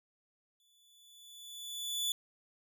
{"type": "tone with exponential growth", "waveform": "sawtooth", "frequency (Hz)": 3465, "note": "A7", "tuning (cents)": -27, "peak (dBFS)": -27, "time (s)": [0.6, 2.12], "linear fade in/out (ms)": 1, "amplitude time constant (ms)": 330, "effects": []}